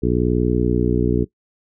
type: harmonic tone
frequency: 60.6 Hz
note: B1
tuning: 32 cents flat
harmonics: 1 / 2 / 3 / 4 / 5 / 6 / 7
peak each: -23 / -23 / -23 / -23 / -23 / -23 / -23 dBFS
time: 0.02-1.25 s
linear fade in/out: 20 ms
effects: noise-tail reverb RT60 0.1 s tail -19 dB re dry